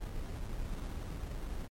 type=noise with sample-and-hold; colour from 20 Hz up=brown; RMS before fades=-39 dBFS; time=0-1.68 s; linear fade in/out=20 ms; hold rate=2450 Hz; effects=MP3 64 kbps